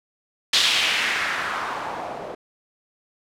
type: noise with low-pass filter sweep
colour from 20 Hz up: blue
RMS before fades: -24 dBFS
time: 0.53-2.35 s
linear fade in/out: 5 ms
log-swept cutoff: 3900 to 560 Hz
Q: 2
effects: none